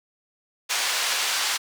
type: band-pass noise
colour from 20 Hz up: white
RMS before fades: -25 dBFS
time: 0.69-1.58 s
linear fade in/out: 20 ms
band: 820 to 5700 Hz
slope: 12 dB/octave
effects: none